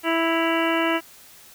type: harmonic tone with a mistuned harmonic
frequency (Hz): 329.6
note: E4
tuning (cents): 0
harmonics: 1 / 2 / 3 / 4 / 5 / 6 / 7 / 8 / 9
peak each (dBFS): -23 / -26 / -28 / -29 / -30 / -31 / -31 / -32 / -33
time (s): 0.03-1.01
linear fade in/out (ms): 50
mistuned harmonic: 8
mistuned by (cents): +75
effects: white hiss -48 dBFS RMS until 1.54 s